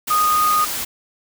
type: tone in noise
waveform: sine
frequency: 1236 Hz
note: D#6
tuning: 12 cents flat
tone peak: -14 dBFS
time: 0.1-0.65 s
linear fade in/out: 10 ms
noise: white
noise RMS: -25 dBFS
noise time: 0.07-0.85 s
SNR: +8 dB
effects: none